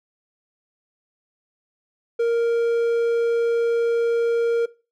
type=tone; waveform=triangle; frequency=466.2 Hz; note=A#4; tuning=in tune; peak=-15 dBFS; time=2.19-4.66 s; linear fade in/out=10 ms; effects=noise-tail reverb RT60 0.3 s tail -19 dB re dry